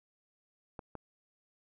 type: clicks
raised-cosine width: 1 ms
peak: -28 dBFS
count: 2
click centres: 0.792 / 0.953 s
effects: none